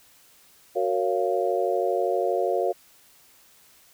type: chord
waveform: sine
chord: Gb major seventh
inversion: none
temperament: just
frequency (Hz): 370 / 462.5 / 555 / 693.7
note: Gb4 / Bb4 / Db5 / F5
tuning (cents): 0 / -14 / +2 / -12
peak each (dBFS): -27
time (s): 0.75-2.73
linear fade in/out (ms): 20
effects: white hiss -56 dBFS RMS until 3.93 s